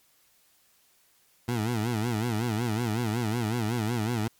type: tone with vibrato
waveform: 20% pulse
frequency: 113.8 Hz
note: A#2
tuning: 41 cents flat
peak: -21 dBFS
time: 1.48-4.28 s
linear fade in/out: 5 ms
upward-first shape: sine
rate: 5.4 Hz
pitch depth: 140 cents each way
effects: white hiss -64 dBFS RMS until 4.39 s + MP3 96 kbps